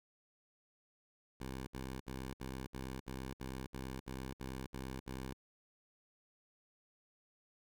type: tone bursts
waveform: 10% pulse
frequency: 65.41 Hz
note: C2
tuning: in tune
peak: -34 dBFS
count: 12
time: 1.4-5.333 s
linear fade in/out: 10 ms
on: 270 ms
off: 63 ms
effects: none